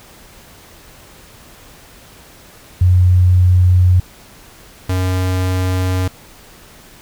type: tone pair in turn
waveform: sine / square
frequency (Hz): 90.5 / 92.35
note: F#2 / F#2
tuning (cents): -38 / -3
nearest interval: unison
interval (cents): 35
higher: second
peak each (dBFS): -7 / -15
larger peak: first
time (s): 2.81-4 / 4.89-6.08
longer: neither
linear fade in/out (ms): 5
effects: pink hiss -42 dBFS RMS until 7.01 s